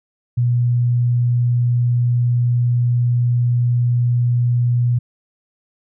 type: tone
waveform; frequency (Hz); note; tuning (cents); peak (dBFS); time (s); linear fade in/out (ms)
sine; 121.3; B2; -31; -13; 0.37-4.99; 10
effects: none